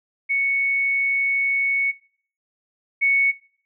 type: tone pair in turn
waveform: sine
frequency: 2217 / 2217 Hz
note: C#7 / C#7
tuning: 0 / 0 cents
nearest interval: unison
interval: 0 cents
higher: neither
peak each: -18 / -15 dBFS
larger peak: second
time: 0.29-1.92 / 3.01-3.32 s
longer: first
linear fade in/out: 20 ms
effects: noise-tail reverb RT60 0.5 s tail -21 dB re dry